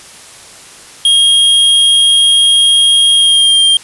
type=tone with pitch glide; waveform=square; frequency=3253 to 3192 Hz; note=G#7 to G7; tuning=-37 to +31 cents; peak=-6 dBFS; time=1.05-3.77 s; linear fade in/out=2 ms; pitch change=-32 cents; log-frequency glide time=3.14-3.62 s; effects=white hiss -35 dBFS RMS until 3.83 s + resampled to 24000 Hz